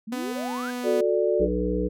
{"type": "exponential sweep", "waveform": "sine", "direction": "up", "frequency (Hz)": [205.2, 1661], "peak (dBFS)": -32, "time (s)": [0.07, 0.71], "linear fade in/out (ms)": 10}
{"type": "tone with pitch glide", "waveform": "sawtooth", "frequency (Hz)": [250, 247.1], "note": ["B3", "B3"], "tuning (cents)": [21, 1], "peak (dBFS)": -25, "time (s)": [0.12, 1.01], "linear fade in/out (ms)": 5, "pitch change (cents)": -20, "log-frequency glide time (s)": [0.32, 0.75]}
{"type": "chord", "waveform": "sine", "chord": "D major", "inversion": "first", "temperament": "equal with one note detuned", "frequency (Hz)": [365.3, 440, 587.3], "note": ["F#4", "A4", "D5"], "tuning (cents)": [-22, 0, 0], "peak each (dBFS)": -24, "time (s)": [0.83, 1.49], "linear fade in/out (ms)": 50}
{"type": "harmonic tone", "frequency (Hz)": 60.9, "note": "B1", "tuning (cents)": -24, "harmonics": [1, 3, 5, 7, 8], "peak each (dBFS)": [-29, -29, -29, -29, -29], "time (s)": [1.39, 1.89], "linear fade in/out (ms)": 20}
{"effects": []}